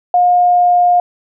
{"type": "tone with pitch glide", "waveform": "sine", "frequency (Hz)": [714, 709.9], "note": ["F5", "F5"], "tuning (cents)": [38, 28], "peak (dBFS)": -7, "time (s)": [0.14, 1], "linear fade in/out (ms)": 2, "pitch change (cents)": -10, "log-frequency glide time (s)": [0.28, 0.77], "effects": []}